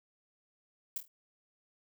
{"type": "noise with echo", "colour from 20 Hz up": "violet", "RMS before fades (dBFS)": -35, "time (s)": [0.96, 0.98], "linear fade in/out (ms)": 2, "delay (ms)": 25, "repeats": 4, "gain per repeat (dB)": -8, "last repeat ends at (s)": 1.08, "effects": []}